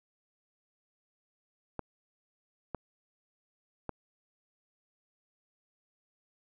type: clicks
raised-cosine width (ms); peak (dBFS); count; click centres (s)
1; -21; 3; 1.793 / 2.747 / 3.893
effects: none